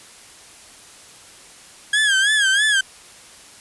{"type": "tone with vibrato", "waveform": "30% pulse", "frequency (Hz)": 1638, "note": "G#6", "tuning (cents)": -24, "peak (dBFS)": -12, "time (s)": [1.93, 2.81], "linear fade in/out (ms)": 5, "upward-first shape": "sine", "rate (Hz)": 3.1, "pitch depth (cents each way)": 110, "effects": ["white hiss -44 dBFS RMS until 3.6 s", "resampled to 24000 Hz"]}